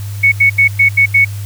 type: tone bursts at uneven times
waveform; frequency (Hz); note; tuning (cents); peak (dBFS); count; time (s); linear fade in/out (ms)
sine; 2217; C#7; 0; -5; 6; 0.23-0.32 / 0.4-0.5 / 0.58-0.68 / 0.79-0.89 / 0.97-1.06 / 1.14-1.25; 10
effects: added 101 Hz sine -20 dBFS peak until 1.45 s + white hiss -36 dBFS RMS until 1.45 s